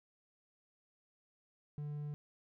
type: tone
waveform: triangle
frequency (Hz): 147.5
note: D3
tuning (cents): +8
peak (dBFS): -37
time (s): 1.78-2.14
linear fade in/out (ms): 0
effects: none